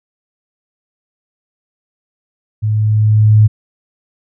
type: tone with level ramp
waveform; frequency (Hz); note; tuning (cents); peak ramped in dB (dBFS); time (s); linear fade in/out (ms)
sine; 107.4; A2; -41; -12 to -3; 2.62-3.48; 20
effects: none